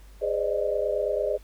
sine tone cluster, 414.1 / 513 / 590 / 619 Hz, G#4 / C5 / D5 / D#5, -5 / -34 / +8 / -9 cents, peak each -29 dBFS, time 0.21-1.38 s, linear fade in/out 20 ms, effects added 50 Hz sine -46 dBFS peak until 1.43 s + pink hiss -58 dBFS RMS until 1.43 s

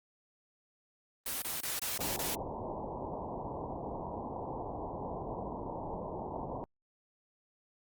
white noise bursts, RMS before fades -36 dBFS, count 6, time 1.26-2.35 s, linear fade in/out 2 ms, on 160 ms, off 26 ms
white low-pass noise, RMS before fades -40 dBFS, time 1.99-6.64 s, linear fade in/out 0 ms, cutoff 1000 Hz, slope 96 dB/octave
effects Opus 24 kbps

